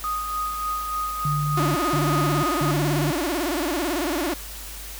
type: tone with tremolo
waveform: sine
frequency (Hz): 1244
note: D#6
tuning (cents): -1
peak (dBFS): -23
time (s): 0.04-2.71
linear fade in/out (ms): 0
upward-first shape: sine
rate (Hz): 3.4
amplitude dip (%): 40
type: tone bursts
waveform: sine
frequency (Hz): 146.83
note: D3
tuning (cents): 0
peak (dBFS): -22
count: 3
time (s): 1.25-3.11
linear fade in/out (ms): 2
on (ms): 500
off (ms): 180
type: tone with vibrato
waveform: sawtooth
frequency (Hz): 321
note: E4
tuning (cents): -46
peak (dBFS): -19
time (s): 1.57-4.34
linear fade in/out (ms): 5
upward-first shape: sine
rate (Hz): 18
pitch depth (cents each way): 230
effects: added 50 Hz sine -38 dBFS peak until 4.99 s + white hiss -38 dBFS RMS until 4.99 s